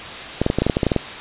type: clicks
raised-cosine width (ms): 2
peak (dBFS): -3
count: 12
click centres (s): 0.416 / 0.464 / 0.501 / 0.586 / 0.62 / 0.666 / 0.698 / 0.769 / 0.832 / 0.867 / 0.918 / 0.963
effects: white hiss -31 dBFS RMS until 1.2 s + resampled to 8000 Hz